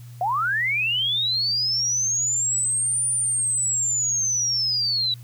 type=linear two-way sweep; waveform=sine; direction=up then down; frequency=684 to 9397 to 3876 Hz; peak=-20 dBFS; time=0.21-5.14 s; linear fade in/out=2 ms; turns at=3.08 s; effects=added 120 Hz sine -38 dBFS peak until 5.23 s + white hiss -54 dBFS RMS until 5.23 s